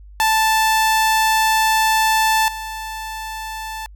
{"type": "tone with level steps", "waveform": "sawtooth", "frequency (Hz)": 880, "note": "A5", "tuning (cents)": 0, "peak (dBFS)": [-10, -23], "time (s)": [0.2, 3.86], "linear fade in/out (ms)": 0, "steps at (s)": 2.48, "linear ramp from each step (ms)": 2, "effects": ["added 50 Hz sine -38 dBFS peak until 3.95 s"]}